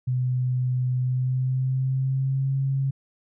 sine tone with pitch glide, 126.5 to 135.58 Hz, B2 to C#3, +42 to -38 cents, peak -21 dBFS, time 0.07-2.91 s, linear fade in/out 10 ms, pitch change +120 cents, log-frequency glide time 0.98-2.54 s, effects none

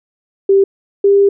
sine tone pair in turn, 392 / 399.1 Hz, G4 / G4, 0 / +31 cents, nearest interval unison, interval 31 cents, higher second, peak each -6 dBFS, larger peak neither, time 0.49-0.64 / 1.04-1.29 s, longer second, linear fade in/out 5 ms, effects none

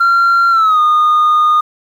sine tone with pitch glide, 1376 to 1225.9 Hz, F6 to D#6, -26 to -26 cents, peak -5 dBFS, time 0-1.61 s, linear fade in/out 10 ms, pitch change -200 cents, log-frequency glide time 0.5-0.8 s, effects tanh soft clip ceiling -6 dBFS + 7-bit

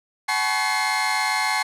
30% pulse tone cluster, 758 / 855 / 984 / 1108 / 2114 Hz, F#5 / A5 / B5 / C#6 / C7, +42 / -50 / -7 / -1 / +17 cents, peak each -26 / -22 / -30 / -26 / -22 dBFS, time 0.28-1.63 s, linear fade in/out 10 ms, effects low-pass 10000 Hz 12 dB/octave

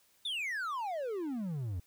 triangle exponential sweep, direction down, 3663 to 82.41 Hz, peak -32 dBFS, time 0.25-1.8 s, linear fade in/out 5 ms, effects white hiss -68 dBFS RMS until 1.86 s

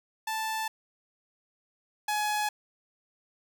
sawtooth tone pair in turn, 880 / 842.3 Hz, A5 / G#5, 0 / +24 cents, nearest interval minor second, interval 76 cents, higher first, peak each -26 / -23 dBFS, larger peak second, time 0.27-0.68 / 2.08-2.49 s, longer neither, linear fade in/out 5 ms, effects none

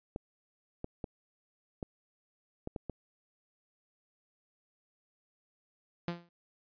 clicks, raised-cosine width 2 ms, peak -24 dBFS, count 7, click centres 0.161 / 0.844 / 1.042 / 1.828 / 2.674 / 2.762 / 2.897 s
sawtooth tone with exponential decay, 172.4 Hz, F3, 22 cents flat, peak -26 dBFS, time 6.08-6.29 s, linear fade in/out 0 ms, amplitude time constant 45 ms
effects resampled to 11025 Hz

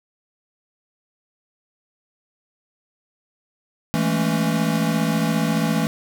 square chord, A major seventh, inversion second, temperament equal with one note detuned, 164.81 / 207.7 / 222.4 / 277.2 Hz, E3 / G#3 / A3 / C#4, 0 / 0 / +19 / 0 cents, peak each -23 / -27 / -24 / -27 dBFS, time 3.94-5.87 s, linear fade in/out 0 ms, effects none

